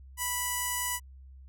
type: tone with notch filter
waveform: 5% pulse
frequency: 985 Hz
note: B5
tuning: 5 cents flat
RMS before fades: -32 dBFS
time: 0.17-1 s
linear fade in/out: 50 ms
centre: 4200 Hz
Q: 0.89
effects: added 66 Hz sine -47 dBFS peak until 1.48 s